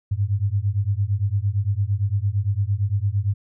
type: beating tone pair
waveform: sine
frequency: 96.5 / 105.3 Hz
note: G2 / G#2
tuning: -27 / +24 cents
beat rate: 8.8 Hz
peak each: -22 dBFS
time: 0.11-3.34 s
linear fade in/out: 10 ms
effects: none